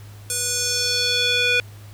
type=tone with band-pass filter sweep; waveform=square; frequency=490 Hz; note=B4; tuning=14 cents flat; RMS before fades=-21 dBFS; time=0.3-1.6 s; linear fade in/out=0 ms; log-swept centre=8800 to 2500 Hz; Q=2.5; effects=added 103 Hz sine -38 dBFS peak until 1.93 s + pink hiss -49 dBFS RMS until 1.93 s